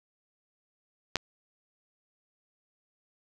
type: clicks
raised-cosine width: 0.2 ms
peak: -7 / -25 dBFS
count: 2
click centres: 1.157 / 1.168 s
effects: none